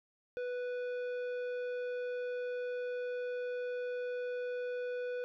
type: tone with tanh clipping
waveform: sine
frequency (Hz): 493.9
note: B4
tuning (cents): 0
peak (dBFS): -37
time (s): 0.37-5.24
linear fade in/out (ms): 0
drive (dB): 11
effects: none